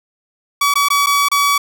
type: tone with dropouts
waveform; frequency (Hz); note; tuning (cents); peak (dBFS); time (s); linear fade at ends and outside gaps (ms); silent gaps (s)
sawtooth; 1139; C#6; +47; -8; 0.61-1.58; 5; 0.74-0.755 / 0.886-0.902 / 1.062-1.068 / 1.286-1.315
effects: none